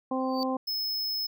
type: harmonic tone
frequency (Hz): 260.6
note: C4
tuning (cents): -7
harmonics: 1 / 2 / 3 / 4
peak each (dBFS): -29 / -32 / -34 / -35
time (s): 0.11-0.57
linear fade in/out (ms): 5
type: tone with exponential growth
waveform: triangle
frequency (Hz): 4597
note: D8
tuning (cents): -38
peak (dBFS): -28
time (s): 0.2-0.43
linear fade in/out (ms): 0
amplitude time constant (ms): 48
type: tone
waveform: square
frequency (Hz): 5190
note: E8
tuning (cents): -28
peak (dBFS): -29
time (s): 0.67-1.27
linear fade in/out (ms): 10
effects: none